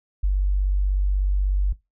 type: tone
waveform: sine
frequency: 48.2 Hz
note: G1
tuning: 28 cents flat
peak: -17 dBFS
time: 0.23-1.73 s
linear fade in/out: 10 ms
effects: noise-tail reverb RT60 0.2 s tail -20 dB re dry